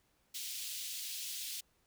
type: high-pass noise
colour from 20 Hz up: pink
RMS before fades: -42 dBFS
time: 0.34-1.61 s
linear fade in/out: 10 ms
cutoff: 3000 Hz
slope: 24 dB/octave
effects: pink hiss -74 dBFS RMS until 1.86 s